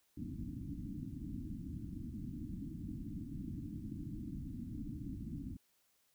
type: low-pass noise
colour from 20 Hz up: white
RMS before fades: -44 dBFS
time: 0.17-5.57 s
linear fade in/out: 5 ms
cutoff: 310 Hz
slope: 96 dB/octave
effects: white hiss -75 dBFS RMS until 6.14 s